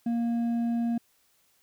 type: tone with hard clipping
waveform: sine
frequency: 234.2 Hz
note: A#3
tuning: 8 cents sharp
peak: -26 dBFS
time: 0.06-0.98 s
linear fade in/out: 5 ms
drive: 4 dB
effects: white hiss -67 dBFS RMS until 1.62 s